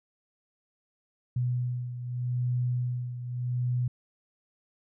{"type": "beating tone pair", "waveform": "sine", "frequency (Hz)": [123.47, 124.29], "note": ["B2", "B2"], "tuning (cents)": [0, 11], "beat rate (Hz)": 0.82, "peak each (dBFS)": [-28, -34], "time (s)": [1.36, 3.88], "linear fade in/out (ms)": 5, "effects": []}